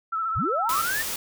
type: tone with vibrato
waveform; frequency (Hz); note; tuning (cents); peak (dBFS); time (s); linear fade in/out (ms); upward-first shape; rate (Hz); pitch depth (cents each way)
sine; 1318.5; E6; 0; -24; 0.12-0.83; 10; sine; 15; 46
type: linear sweep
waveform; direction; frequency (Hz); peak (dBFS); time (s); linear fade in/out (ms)
sine; up; 36.5 to 1866; -25; 0.35-1.03; 20
type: noise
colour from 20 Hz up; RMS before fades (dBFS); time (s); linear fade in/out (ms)
white; -30; 0.69-1.16; 2
effects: none